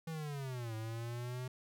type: linear two-way sweep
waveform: square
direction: down then up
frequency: 164.81 to 109.5 to 128 Hz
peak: -40 dBFS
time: 0.07-1.48 s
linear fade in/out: 5 ms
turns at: 0.75 s
effects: none